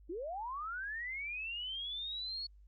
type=linear sweep; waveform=sine; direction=up; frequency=308.2 to 4403 Hz; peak=-38 dBFS; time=0.09-2.47 s; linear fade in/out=10 ms; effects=added 50 Hz sine -56 dBFS peak until 2.67 s + Opus 48 kbps

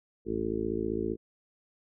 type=harmonic tone with a mistuned harmonic; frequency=55.3 Hz; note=A1; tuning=9 cents sharp; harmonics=1 / 2 / 3 / 4 / 5 / 6 / 7 / 8; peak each=-42 / -42 / -45 / -36 / -40 / -34 / -34 / -36 dBFS; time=0.25-1.17 s; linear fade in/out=50 ms; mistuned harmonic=1; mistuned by=+99 cents; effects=none

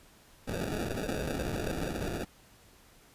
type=noise with sample-and-hold; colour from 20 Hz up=blue; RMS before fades=-34 dBFS; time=0.47-2.25 s; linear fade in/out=10 ms; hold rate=1050 Hz; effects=pink hiss -59 dBFS RMS until 3.14 s + resampled to 32000 Hz

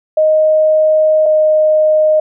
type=tone pair in turn; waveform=sine; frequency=622.3 / 618.7 Hz; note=D#5 / D#5; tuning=0 / -10 cents; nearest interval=unison; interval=10 cents; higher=first; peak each=-7 dBFS; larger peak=neither; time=0.17-1.26 / 1.26-2.2 s; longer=first; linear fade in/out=5 ms; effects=none

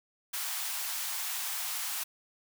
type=high-pass noise; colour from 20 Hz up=white; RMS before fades=-35 dBFS; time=0.33-2.04 s; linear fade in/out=10 ms; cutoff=710 Hz; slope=48 dB/octave; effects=none

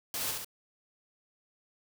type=noise with echo; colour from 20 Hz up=white; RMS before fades=-35 dBFS; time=0.14-0.31 s; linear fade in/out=2 ms; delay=68 ms; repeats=2; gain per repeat=-3 dB; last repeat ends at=0.446 s; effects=none

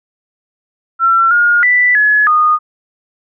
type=tone with pitch steps; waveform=sine; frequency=1352 / 1425 / 1978 / 1698 / 1230 Hz; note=E6 / F6 / B6 / G#6 / D#6; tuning=+43 / +34 / +2 / +38 / -20 cents; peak=-7 dBFS; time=0.99-2.59 s; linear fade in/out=50 ms; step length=320 ms; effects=none

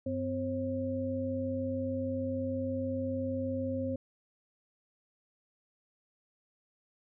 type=tone cluster; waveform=sine; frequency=97 / 256.6 / 537 Hz; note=G2 / C4 / C5; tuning=-18 / -34 / +45 cents; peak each=-38 / -34 / -35 dBFS; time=0.06-3.96 s; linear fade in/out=5 ms; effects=none

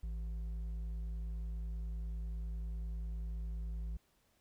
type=tone with hard clipping; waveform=sine; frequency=55 Hz; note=A1; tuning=in tune; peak=-39 dBFS; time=0.03-3.97 s; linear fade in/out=5 ms; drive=5 dB; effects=pink hiss -74 dBFS RMS until 4.4 s

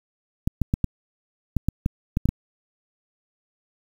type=clicks; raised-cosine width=5 ms; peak=-8 dBFS; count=10; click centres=0.475 / 0.617 / 0.739 / 0.843 / 1.567 / 1.686 / 1.861 / 2.171 / 2.256 / 2.29 s; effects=7-bit

